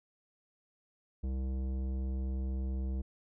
triangle tone with tanh clipping, 65.41 Hz, C2, in tune, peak -34 dBFS, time 1.23-3.02 s, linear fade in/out 10 ms, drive 18 dB, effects none

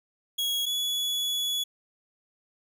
40% pulse tone pair in turn, 3322 / 3396 Hz, G#7 / G#7, 0 / +38 cents, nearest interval unison, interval 38 cents, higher second, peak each -25 dBFS, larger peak neither, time 0.38-0.66 / 0.66-1.64 s, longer second, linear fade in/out 10 ms, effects none

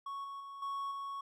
triangle tone with level steps, 1108.7 Hz, C#6, in tune, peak -37 / -40 / -43 / -34 / -37 dBFS, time 0.06-1.21 s, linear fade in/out 5 ms, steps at 0.24 / 0.4 / 0.62 / 0.91 s, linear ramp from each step 5 ms, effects none

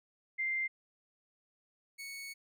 sine / sawtooth tone pair in turn, 2093 / 2217 Hz, C7 / C#7, 0 / 0 cents, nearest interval minor second, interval 100 cents, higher second, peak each -31 / -39 dBFS, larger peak first, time 0.38-0.68 / 1.98-2.34 s, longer second, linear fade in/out 20 ms, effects none

